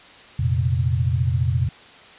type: chord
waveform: sine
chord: F suspended fourth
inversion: none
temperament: just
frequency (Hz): 87.31 / 116.41 / 130.96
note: F2 / Bb2 / C3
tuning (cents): 0 / -2 / +2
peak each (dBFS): -22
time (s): 0.39-1.69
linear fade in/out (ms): 5
effects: white hiss -45 dBFS RMS until 2.18 s + resampled to 8000 Hz